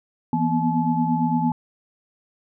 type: tone cluster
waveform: sine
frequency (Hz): 165.7 / 238.9 / 247.7 / 860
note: E3 / A#3 / B3 / A5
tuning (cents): +9 / +43 / +5 / -40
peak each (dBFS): -24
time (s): 0.33-1.52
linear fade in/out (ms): 2
effects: none